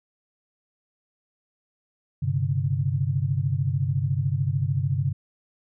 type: chord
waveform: sine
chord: G suspended fourth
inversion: none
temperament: equal with one note detuned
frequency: 98 / 130.81 / 144.48 Hz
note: G2 / C3 / D3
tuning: 0 / 0 / -28 cents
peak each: -27 / -25 / -26 dBFS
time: 2.22-5.13 s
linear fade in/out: 10 ms
effects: none